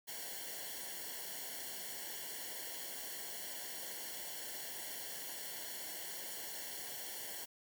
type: noise with comb filter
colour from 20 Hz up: white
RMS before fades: -45 dBFS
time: 0.07-7.46 s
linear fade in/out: 20 ms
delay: 0.8 ms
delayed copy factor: -0.9
effects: none